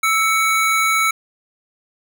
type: tone pair together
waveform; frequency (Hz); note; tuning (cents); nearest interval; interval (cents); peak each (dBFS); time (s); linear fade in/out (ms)
square; 1314.9 / 2237; E6 / C#7; -5 / +15; major sixth; 920; -18; 0.03-1.11; 5
effects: none